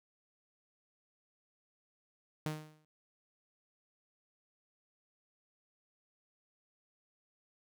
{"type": "tone with exponential decay", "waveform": "sawtooth", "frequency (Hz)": 154.1, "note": "D#3", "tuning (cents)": -16, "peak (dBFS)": -28, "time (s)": [2.46, 2.85], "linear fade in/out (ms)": 0, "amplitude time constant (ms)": 83, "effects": []}